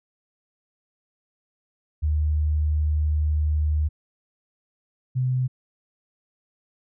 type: tone pair in turn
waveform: sine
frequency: 76 / 127.82 Hz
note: D#2 / C3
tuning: -40 / -40 cents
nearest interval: major sixth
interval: 900 cents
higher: second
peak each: -19 / -20 dBFS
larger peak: first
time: 2.02-3.89 / 5.15-5.48 s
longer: first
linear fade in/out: 20 ms
effects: none

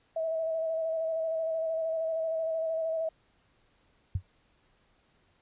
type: tone with vibrato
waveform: sine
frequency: 647 Hz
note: E5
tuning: 32 cents flat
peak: -28 dBFS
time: 0.16-3.09 s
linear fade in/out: 5 ms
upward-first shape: square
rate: 13 Hz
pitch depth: 20 cents each way
type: tone with exponential decay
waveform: sine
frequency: 92 Hz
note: F#2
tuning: 9 cents flat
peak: -23 dBFS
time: 4.15-4.23 s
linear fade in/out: 5 ms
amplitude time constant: 16 ms
effects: pink hiss -68 dBFS RMS until 5.41 s + resampled to 8000 Hz

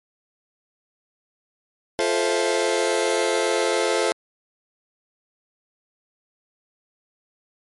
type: chord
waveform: sawtooth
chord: F major seventh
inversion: none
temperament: just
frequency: 349.2 / 436.5 / 523.8 / 654.8 Hz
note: F4 / A4 / C5 / E5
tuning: 0 / -14 / +2 / -12 cents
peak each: -22 / -19 / -20 / -23 dBFS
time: 1.99-4.12 s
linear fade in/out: 0 ms
effects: MP3 48 kbps

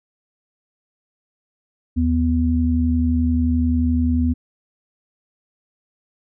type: tone pair together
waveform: sine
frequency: 78.49 / 246.9 Hz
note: D#2 / B3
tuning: +16 / 0 cents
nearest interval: octave + minor sixth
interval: 1984 cents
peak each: -18 dBFS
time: 1.96-4.34 s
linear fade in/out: 20 ms
effects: none

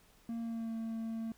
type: tone with pitch glide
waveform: triangle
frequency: 230.8 to 225.4 Hz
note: A#3 to A3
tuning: -17 to +42 cents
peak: -34 dBFS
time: 0.29-1.32 s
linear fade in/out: 2 ms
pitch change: -41 cents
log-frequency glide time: 0.4-0.74 s
effects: pink hiss -65 dBFS RMS until 1.37 s

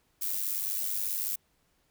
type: noise with amplitude modulation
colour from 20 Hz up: violet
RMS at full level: -29 dBFS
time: 0.21-1.36 s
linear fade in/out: 10 ms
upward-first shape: sine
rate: 98.3 Hz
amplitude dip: 65%
effects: pink hiss -71 dBFS RMS until 1.9 s

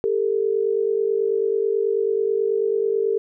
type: tone pair together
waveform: sine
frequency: 400.5 / 449.7 Hz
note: G4 / A4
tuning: +37 / +38 cents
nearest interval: major second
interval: 201 cents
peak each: -21 dBFS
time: 0.04-3.18 s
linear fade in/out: 0 ms
effects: none

